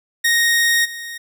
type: tone with level steps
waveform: sawtooth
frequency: 1864.7 Hz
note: A#6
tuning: in tune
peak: -10 / -25 dBFS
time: 0.24-1.18 s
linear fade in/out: 10 ms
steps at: 0.84 s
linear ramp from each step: 20 ms
effects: none